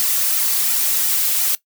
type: noise with flanger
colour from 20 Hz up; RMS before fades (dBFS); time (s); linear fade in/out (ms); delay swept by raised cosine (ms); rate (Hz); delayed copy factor
blue; -18; 0-1.55; 0; 1.8 to 4; 2.8; -0.75
effects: noise-tail reverb RT60 0.1 s tail -18 dB re dry